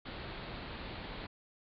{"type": "low-pass noise", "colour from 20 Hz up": "pink", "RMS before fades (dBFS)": -44, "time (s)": [0.05, 1.27], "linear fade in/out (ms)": 10, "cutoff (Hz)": 4500, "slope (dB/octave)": 96, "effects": []}